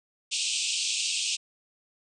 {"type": "band-pass noise", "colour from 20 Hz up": "pink", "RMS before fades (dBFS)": -29, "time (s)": [0.31, 1.37], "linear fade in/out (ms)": 20, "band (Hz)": [2500, 8700], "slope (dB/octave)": 96, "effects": []}